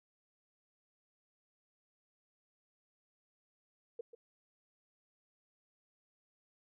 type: tone with echo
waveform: sine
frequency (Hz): 467.5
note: A#4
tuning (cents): +5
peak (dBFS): -38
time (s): 3.99-4.01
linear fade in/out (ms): 5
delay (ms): 140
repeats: 1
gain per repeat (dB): -12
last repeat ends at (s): 4.15
effects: none